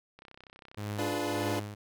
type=click train; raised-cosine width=0.3 ms; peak=-34 dBFS; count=26; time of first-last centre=0.19-0.962 s; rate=32.4 Hz
type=tone with tremolo; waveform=sawtooth; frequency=103.83 Hz; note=G#2; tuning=in tune; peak=-29 dBFS; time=0.77-1.75 s; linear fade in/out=10 ms; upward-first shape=triangle; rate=1.7 Hz; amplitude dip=80%
type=chord; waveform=25% pulse; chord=D diminished seventh; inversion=none; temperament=equal with one note detuned; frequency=293.7 / 349.2 / 424.3 / 493.9 Hz; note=D4 / F4 / Ab4 / Cb5; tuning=0 / 0 / +37 / 0 cents; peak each=-30 / -32 / -35 / -35 dBFS; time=0.98-1.6 s; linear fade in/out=10 ms
effects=none